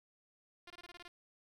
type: tone bursts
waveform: 5% pulse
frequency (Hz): 350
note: F4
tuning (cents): +4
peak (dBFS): -39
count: 8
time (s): 0.67-1.081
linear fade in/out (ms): 5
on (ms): 33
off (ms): 21
effects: low-pass 6000 Hz 12 dB/octave + 11-bit